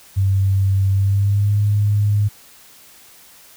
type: tone with pitch glide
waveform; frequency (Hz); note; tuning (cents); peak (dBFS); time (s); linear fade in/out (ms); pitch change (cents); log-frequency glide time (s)
sine; 97 to 103.36; G2 to G#2; -18 to -8; -13; 0.16-2.29; 20; +110; 0.91-1.58
effects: white hiss -46 dBFS RMS until 3.56 s